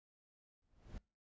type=noise with exponential growth; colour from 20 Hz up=brown; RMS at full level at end=-45 dBFS; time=0.62-0.98 s; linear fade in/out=2 ms; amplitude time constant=78 ms; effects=noise-tail reverb RT60 0.3 s tail -24 dB re dry + resampled to 16000 Hz